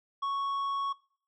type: tone with tanh clipping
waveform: sine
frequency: 1108.7 Hz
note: C#6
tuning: in tune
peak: -30 dBFS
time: 0.22-0.93 s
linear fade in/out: 10 ms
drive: 6 dB
effects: noise-tail reverb RT60 0.5 s tail -22 dB re dry